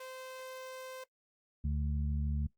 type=tone; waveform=sawtooth; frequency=518 Hz; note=C5; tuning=17 cents flat; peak=-40 dBFS; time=0-1.04 s; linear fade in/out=5 ms
type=harmonic tone; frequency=73.2 Hz; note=D2; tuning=5 cents flat; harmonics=1 / 2 / 3; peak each=-32 / -38 / -42 dBFS; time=1.64-2.47 s; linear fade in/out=5 ms
effects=noise-tail reverb RT60 0.1 s tail -19 dB re dry + Opus 24 kbps